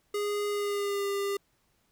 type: tone with pitch glide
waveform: square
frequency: 412.2 to 399.8 Hz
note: G#4 to G4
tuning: -13 to +34 cents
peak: -29 dBFS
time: 0.14-1.37 s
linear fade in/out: 5 ms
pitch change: -53 cents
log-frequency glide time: 0.49-1.06 s
effects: pink hiss -71 dBFS RMS until 1.91 s